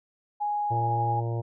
sine tone with pitch glide, 830 to 824.7 Hz, G#5 to G#5, -1 to -12 cents, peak -25 dBFS, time 0.4-1.21 s, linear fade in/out 20 ms, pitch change -11 cents, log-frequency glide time 0.57-1.09 s
harmonic tone, 116.3 Hz, A#2, 4 cents flat, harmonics 1 / 3 / 4 / 5 / 6 / 7 / 8, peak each -27 / -37 / -39 / -41 / -43 / -44 / -45 dBFS, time 0.7-1.42 s, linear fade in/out 20 ms
effects none

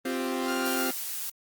sawtooth chord, C suspended fourth, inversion none, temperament equal, 261.6 / 349.2 / 392 Hz, C4 / F4 / G4, 0 / 0 / 0 cents, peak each -26 / -30 / -31 dBFS, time 0.05-0.91 s, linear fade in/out 5 ms
sawtooth tone, 1403 Hz, F6, 8 cents sharp, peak -29 dBFS, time 0.46-0.93 s, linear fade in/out 50 ms
blue noise, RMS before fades -34 dBFS, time 0.66-1.3 s, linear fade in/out 5 ms
effects Opus 32 kbps

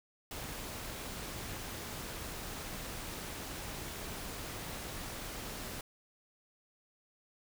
pink noise with amplitude modulation, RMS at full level -41 dBFS, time 0.31-5.81 s, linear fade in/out 2 ms, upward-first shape sine, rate 238 Hz, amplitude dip 35%, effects none

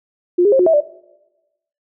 sine tone with pitch steps, 354.5 / 409.7 / 534 / 361.3 / 651 / 589 Hz, F4 / G#4 / C5 / F#4 / E5 / D5, +26 / -24 / +35 / -41 / -22 / +5 cents, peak -9 dBFS, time 0.38-0.806 s, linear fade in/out 10 ms, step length 71 ms, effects noise-tail reverb RT60 1.0 s tail -20 dB re dry

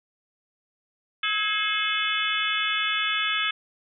harmonic tone with a mistuned harmonic, 430.4 Hz, A4, 38 cents flat, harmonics 3 / 4 / 5 / 6 / 7 / 8, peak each -30 / -30 / -30 / -30 / -30 / -30 dBFS, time 1.23-3.51 s, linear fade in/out 5 ms, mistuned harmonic 4, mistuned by -72 cents, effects none

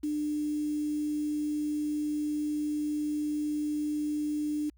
sine tone with quantisation, 299.3 Hz, D4, 33 cents sharp, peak -28 dBFS, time 0.03-4.7 s, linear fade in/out 10 ms, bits 8, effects added 60 Hz sine -58 dBFS peak until 4.77 s

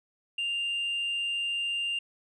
sine tone with frequency modulation, 2794 Hz, F7, in tune, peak -26 dBFS, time 0.38-1.99 s, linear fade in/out 5 ms, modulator 113 Hz, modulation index 0.21, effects tanh soft clip ceiling -26 dBFS

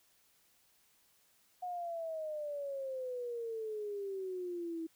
sine exponential sweep, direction down, 729 to 322.7 Hz, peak -37 dBFS, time 1.62-4.87 s, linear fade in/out 10 ms, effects white hiss -70 dBFS RMS until 4.95 s

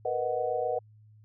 sine chord, B major seventh, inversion third, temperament equal, 466.2 / 493.9 / 622.3 / 740 Hz, A#4 / B4 / D#5 / F#5, 0 / 0 / 0 / 0 cents, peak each -35 / -31 / -33 / -32 dBFS, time 0.05-0.79 s, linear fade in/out 5 ms, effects added 107 Hz sine -53 dBFS peak until 1.24 s

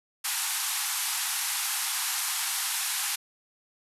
white band-pass noise, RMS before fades -30 dBFS, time 0.24-3.16 s, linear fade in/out 10 ms, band 760 to 13000 Hz, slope 96 dB/octave, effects none

